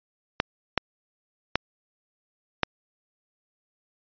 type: clicks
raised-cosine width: 0.3 ms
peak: -4 dBFS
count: 4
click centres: 0.401 / 0.777 / 1.556 / 2.633 s
effects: resampled to 11025 Hz